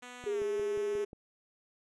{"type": "tone with pitch glide", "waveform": "5% pulse", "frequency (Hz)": [246.9, 217.4], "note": ["B3", "A3"], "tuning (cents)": [0, -21], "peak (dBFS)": -34, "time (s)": [0.02, 1.05], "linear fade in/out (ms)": 10, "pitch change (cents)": -221, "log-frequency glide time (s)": [0.25, 0.43]}
{"type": "click train", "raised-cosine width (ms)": 2, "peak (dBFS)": -34, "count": 6, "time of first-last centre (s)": [0.24, 1.131], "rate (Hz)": 5.61}
{"type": "tone with vibrato", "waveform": "sine", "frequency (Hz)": 411.1, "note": "G#4", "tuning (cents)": -18, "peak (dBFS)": -30, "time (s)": [0.26, 1.05], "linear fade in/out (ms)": 10, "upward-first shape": "sine", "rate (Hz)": 19, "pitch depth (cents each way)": 25}
{"effects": ["resampled to 24000 Hz"]}